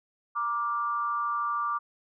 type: tone with amplitude modulation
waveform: sine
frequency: 1176 Hz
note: D6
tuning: 2 cents sharp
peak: -23 dBFS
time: 0.35-1.79 s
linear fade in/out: 20 ms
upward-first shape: sine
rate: 233 Hz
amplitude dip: 70%
effects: none